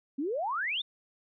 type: exponential sweep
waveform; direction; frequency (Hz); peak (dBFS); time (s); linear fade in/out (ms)
sine; up; 258.1 to 3729; -29; 0.18-0.82; 10
effects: none

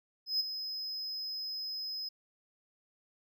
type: tone with ADSR envelope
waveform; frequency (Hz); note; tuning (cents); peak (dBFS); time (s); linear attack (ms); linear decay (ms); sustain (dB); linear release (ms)
triangle; 5080; D#8; +35; -25; 0.26-2.09; 140; 17; -10; 8
effects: none

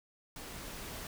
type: noise with level ramp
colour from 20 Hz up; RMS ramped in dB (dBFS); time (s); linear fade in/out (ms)
pink; -46 to -43; 0.36-1.07; 2
effects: none

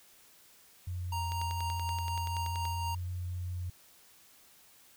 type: tone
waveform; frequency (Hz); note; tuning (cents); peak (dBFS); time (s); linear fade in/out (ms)
sine; 89.5; F2; +43; -34; 0.87-3.7; 5
type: tone with tremolo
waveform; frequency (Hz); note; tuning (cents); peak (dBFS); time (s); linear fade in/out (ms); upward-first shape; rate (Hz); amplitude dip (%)
square; 932.3; A#5; 0; -34; 1.12-2.95; 5; triangle; 4.1; 35
type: click train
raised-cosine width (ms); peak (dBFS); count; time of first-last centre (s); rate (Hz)
0.2; -26; 15; 1.32-2.653; 10.5
effects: white hiss -60 dBFS RMS until 4.96 s

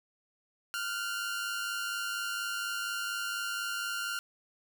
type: tone pair together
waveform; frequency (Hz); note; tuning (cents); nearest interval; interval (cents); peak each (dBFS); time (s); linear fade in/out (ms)
sawtooth; 1396.9 / 1501.1; F6 / F#6; 0 / +25; minor second; 125; -30 / -37; 0.74-4.19; 0
effects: none

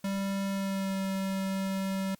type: tone with pitch glide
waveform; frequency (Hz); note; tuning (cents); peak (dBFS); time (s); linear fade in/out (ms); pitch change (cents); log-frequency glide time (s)
square; 196 to 192.74; G3 to G3; 0 to -29; -30; 0.04-2.15; 5; -29; 0.51-0.97
effects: white hiss -65 dBFS RMS until 2.19 s + Opus 48 kbps

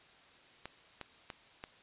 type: clicks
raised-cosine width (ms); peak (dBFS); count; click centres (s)
0.3; -26; 4; 0.656 / 1.013 / 1.302 / 1.639
effects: white hiss -60 dBFS RMS until 1.82 s + resampled to 8000 Hz

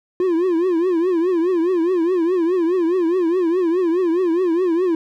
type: tone with vibrato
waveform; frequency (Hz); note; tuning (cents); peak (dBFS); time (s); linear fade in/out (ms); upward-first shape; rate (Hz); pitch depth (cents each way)
triangle; 349.2; F4; 0; -13; 0.2-4.95; 2; triangle; 4.8; 160
effects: none

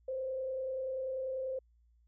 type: tone with frequency modulation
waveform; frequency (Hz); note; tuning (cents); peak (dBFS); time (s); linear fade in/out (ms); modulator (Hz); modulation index
sine; 523.3; C5; 0; -34; 0.08-1.59; 5; 30.3; 0.36
effects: added 58 Hz sine -64 dBFS peak until 2.07 s

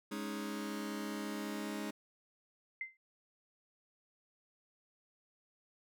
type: chord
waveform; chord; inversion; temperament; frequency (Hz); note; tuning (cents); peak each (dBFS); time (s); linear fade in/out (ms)
sawtooth; Ab suspended fourth; none; just; 207.7 / 276.9 / 311.5; Ab3 / Db4 / Eb4; 0 / -2 / +2; -37 / -41 / -39; 0.11-1.91; 10
type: tone with exponential decay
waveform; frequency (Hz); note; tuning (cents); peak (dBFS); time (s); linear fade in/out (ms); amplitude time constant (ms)
sine; 2076; C7; -14; -34; 2.81-2.97; 2; 33
effects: none

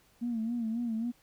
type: tone with vibrato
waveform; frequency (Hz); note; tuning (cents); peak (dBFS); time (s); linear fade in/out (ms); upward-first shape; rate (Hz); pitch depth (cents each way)
sine; 230.6; A#3; -19; -29; 0.21-1.12; 20; sine; 3.7; 81
effects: tanh soft clip ceiling -25 dBFS + pink hiss -65 dBFS RMS until 1.22 s

